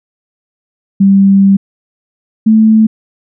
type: tone pair in turn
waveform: sine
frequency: 196 / 219.2 Hz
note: G3 / A3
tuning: 0 / -6 cents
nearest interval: major second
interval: 194 cents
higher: second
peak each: -3 dBFS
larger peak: neither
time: 1-1.57 / 2.46-2.87 s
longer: first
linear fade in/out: 10 ms
effects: none